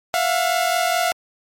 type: tone pair together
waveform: sawtooth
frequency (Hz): 673 / 717.7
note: E5 / F5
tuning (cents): +36 / +47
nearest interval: minor second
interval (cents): 111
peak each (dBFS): -17 / -16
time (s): 0.14-1.12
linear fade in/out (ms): 0
effects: MP3 64 kbps